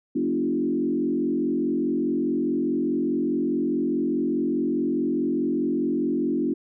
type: tone with frequency modulation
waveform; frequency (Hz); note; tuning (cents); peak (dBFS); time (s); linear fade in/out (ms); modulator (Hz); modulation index
sine; 292.1; D4; -9; -21; 0.15-6.54; 10; 44.8; 1.5
effects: none